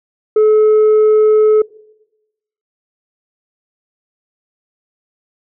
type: tone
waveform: sine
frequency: 430 Hz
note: A4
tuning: 40 cents flat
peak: -4 dBFS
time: 0.36-1.62 s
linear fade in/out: 5 ms
effects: noise-tail reverb RT60 1.0 s tail -24 dB re dry + tanh soft clip ceiling -6 dBFS